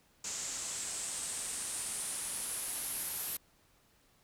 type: noise with low-pass filter sweep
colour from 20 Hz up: white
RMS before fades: -39 dBFS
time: 0.24-3.37 s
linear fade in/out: 5 ms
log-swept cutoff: 7100 to 12000 Hz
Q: 4.3
effects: pink hiss -68 dBFS RMS until 4.23 s